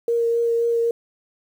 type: tone with vibrato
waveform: sine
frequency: 466.2 Hz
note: A#4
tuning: in tune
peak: -17 dBFS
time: 0.08-0.91 s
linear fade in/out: 2 ms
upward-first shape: triangle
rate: 3.8 Hz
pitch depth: 12 cents each way
effects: 8-bit